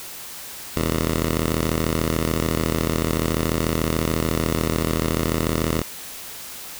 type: ring-modulated tone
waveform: 10% pulse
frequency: 80.5 Hz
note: E2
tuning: 41 cents flat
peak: -9 dBFS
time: 0.76-5.82 s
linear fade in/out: 5 ms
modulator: 23.3 Hz
effects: white hiss -36 dBFS RMS until 6.79 s